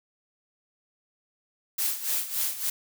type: noise with tremolo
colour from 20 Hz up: blue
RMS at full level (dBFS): -26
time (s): 1.78-2.7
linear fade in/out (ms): 5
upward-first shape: sine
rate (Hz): 3.5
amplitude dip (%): 75
effects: none